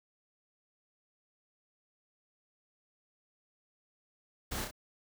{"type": "noise with echo", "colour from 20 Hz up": "pink", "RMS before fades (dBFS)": -38, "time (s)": [4.51, 4.65], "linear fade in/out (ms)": 10, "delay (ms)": 31, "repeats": 2, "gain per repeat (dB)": -4, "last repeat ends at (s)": 4.712, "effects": []}